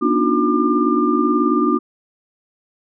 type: tone cluster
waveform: sine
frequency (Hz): 240.1 / 289.1 / 307.6 / 360 / 1199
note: B3 / D4 / D#4 / F#4 / D6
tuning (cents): -49 / -27 / -20 / -47 / +36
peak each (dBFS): -20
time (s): 0.01-1.79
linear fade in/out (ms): 20
effects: none

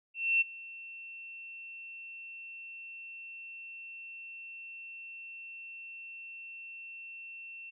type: tone with ADSR envelope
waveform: sine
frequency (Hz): 2700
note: E7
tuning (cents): +41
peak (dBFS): -22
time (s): 0.14-7.71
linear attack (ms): 270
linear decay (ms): 18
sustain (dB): -21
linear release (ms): 21
effects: none

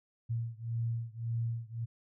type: beating tone pair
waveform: sine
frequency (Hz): 115 / 116.8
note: A#2 / A#2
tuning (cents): -23 / +4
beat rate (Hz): 1.8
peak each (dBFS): -35 / -36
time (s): 0.29-1.86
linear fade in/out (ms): 20
effects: none

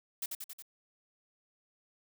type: noise with echo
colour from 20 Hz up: blue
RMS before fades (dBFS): -36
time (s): 0.22-0.26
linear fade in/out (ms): 5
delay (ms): 91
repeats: 4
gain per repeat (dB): -3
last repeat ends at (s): 0.624
effects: none

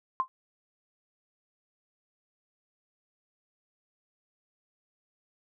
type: tone with exponential decay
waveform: sine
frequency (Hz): 1046.5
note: C6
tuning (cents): 0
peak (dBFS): -20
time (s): 0.2-0.28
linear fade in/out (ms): 0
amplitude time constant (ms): 17
effects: none

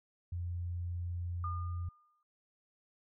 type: tone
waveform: sine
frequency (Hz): 87.31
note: F2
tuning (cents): 0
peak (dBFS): -35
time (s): 0.32-1.89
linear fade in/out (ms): 5
type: tone with exponential decay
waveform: sine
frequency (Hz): 1213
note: D#6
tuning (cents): -44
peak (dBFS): -36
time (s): 1.44-2.23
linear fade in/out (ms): 2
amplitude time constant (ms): 170
effects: none

